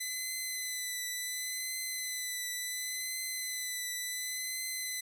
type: tone with vibrato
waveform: 10% pulse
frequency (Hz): 2012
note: B6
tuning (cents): +32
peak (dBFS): -26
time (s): 0-5.01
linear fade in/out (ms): 10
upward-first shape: triangle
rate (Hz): 0.7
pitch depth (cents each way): 32
effects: none